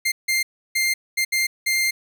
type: tone bursts at uneven times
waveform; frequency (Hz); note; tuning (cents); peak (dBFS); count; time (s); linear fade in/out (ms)
sawtooth; 2103; C7; +8; -15; 6; 0.05-0.12 / 0.28-0.43 / 0.75-0.94 / 1.17-1.25 / 1.32-1.47 / 1.66-1.91; 10
effects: none